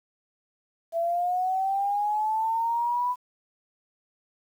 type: linear sweep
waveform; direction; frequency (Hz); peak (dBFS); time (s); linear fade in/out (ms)
sine; up; 662 to 997; -23; 0.92-3.16; 50
effects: 9-bit

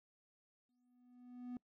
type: tone with exponential growth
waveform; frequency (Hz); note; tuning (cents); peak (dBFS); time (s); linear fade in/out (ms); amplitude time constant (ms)
triangle; 246.9; B3; 0; -39; 0.69-1.57; 2; 190
effects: noise-tail reverb RT60 0.1 s tail -24 dB re dry

